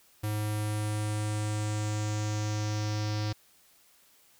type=tone with low-pass filter sweep; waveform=square; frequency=106 Hz; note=G#2; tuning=36 cents sharp; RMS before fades=-31 dBFS; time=0.23-3.33 s; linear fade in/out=10 ms; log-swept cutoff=12000 to 5000 Hz; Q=3.7; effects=white hiss -62 dBFS RMS until 4.39 s